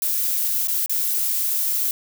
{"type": "noise with dropouts", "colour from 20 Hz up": "violet", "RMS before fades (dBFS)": -22, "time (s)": [0.02, 1.91], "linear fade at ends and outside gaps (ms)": 2, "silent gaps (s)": [[0.673, 0.682], [0.861, 0.895]], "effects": []}